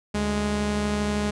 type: tone pair together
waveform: sawtooth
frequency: 73.42 / 207.7 Hz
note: D2 / G#3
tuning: 0 / 0 cents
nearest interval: octave + tritone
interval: 1800 cents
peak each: -26 / -20 dBFS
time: 0.14-1.31 s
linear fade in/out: 10 ms
effects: resampled to 22050 Hz